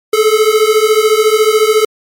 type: beating tone pair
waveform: square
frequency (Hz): 425.7 / 439.7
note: G#4 / A4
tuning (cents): +43 / -1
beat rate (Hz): 14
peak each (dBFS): -11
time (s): 0.13-1.85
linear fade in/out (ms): 5
effects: MP3 64 kbps